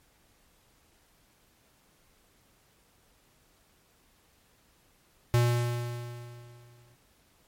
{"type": "tone with exponential decay", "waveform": "square", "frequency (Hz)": 120, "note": "B2", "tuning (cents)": -49, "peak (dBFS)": -20, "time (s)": [5.34, 6.95], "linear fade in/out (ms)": 0, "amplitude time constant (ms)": 350, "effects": ["pink hiss -65 dBFS RMS until 7.47 s", "MP3 64 kbps"]}